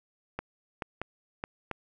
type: clicks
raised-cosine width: 0.5 ms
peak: -18 dBFS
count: 5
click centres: 0.39 / 0.822 / 1.016 / 1.439 / 1.713 s
effects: none